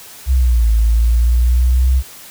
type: exponential two-way sweep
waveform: sine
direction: down then up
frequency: 67 to 54.7 to 65.2 Hz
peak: -9 dBFS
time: 0.26-2.03 s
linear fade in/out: 50 ms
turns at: 0.72 s
effects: white hiss -37 dBFS RMS until 2.3 s